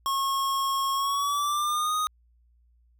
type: tone with pitch glide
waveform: square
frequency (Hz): 1089 to 1243.7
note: C#6 to D#6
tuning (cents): -31 to -1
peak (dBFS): -25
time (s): 0.06-2.07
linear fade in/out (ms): 0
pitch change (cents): +230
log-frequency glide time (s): 0.94-1.95
effects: added 59 Hz sine -59 dBFS peak until 2.99 s